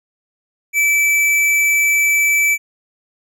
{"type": "tone with hard clipping", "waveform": "sine", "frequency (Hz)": 2313, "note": "D7", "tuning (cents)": -27, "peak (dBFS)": -13, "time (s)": [0.73, 2.58], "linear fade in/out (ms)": 50, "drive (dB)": 17, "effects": []}